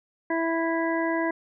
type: harmonic tone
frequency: 329.6 Hz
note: E4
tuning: in tune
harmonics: 1 / 2 / 3 / 5 / 6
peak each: -26 / -29 / -31 / -33 / -34 dBFS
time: 0.3-1.31 s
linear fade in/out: 5 ms
effects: none